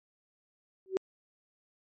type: tone with exponential growth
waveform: sine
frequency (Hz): 379.5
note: F#4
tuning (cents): +44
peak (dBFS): -21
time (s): 0.86-0.97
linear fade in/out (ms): 0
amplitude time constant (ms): 23
effects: MP3 32 kbps